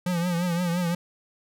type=tone with vibrato; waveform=square; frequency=174.61 Hz; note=F3; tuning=in tune; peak=-24 dBFS; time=0.06-0.95 s; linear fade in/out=5 ms; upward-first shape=triangle; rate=5.8 Hz; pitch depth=84 cents each way; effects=none